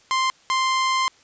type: tone pair in turn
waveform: sawtooth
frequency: 1046.5 / 1046.5 Hz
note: C6 / C6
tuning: 0 / 0 cents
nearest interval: unison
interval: 0 cents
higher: neither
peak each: -15 / -15 dBFS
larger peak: neither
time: 0.11-0.3 / 0.5-1.08 s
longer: second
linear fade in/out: 0 ms
effects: white hiss -55 dBFS RMS until 1.23 s + resampled to 16000 Hz